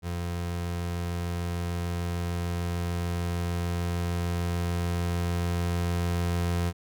30% pulse tone with level ramp, 86.7 Hz, F2, 12 cents flat, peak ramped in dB -27 to -22 dBFS, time 0.02-6.73 s, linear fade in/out 50 ms, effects none

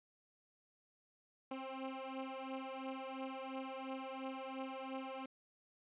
15% pulse beating tone pair, 263.5 / 266.4 Hz, C4 / C4, +12 / +31 cents, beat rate 2.9 Hz, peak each -39 / -40 dBFS, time 1.51-5.26 s, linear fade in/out 5 ms, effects resampled to 8000 Hz

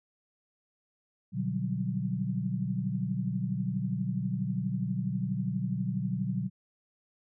sine chord, G major seventh, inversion first, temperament just, 122.5 / 147 / 183.75 / 196 Hz, B2 / D3 / F#3 / G3, -14 / +2 / -12 / 0 cents, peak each -34 / -36 / -32 / -36 dBFS, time 1.32-6.5 s, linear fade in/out 50 ms, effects none

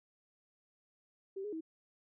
sine tone with pitch steps, 388.2 / 417.3 / 321.3 Hz, G4 / G#4 / E4, -17 / +8 / -44 cents, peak -38 dBFS, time 1.36-1.609 s, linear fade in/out 10 ms, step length 83 ms, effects none

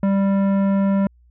sine tone with tanh clipping, 196.5 Hz, G3, 4 cents sharp, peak -17 dBFS, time 0.03-1.07 s, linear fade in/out 2 ms, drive 14 dB, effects added 60 Hz sine -50 dBFS peak until 1.3 s

